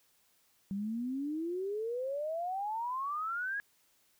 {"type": "exponential sweep", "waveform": "sine", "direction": "up", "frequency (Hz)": [191.6, 1681], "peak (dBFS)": -33, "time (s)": [0.71, 3.6], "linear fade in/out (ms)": 0, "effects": ["white hiss -70 dBFS RMS until 4.19 s"]}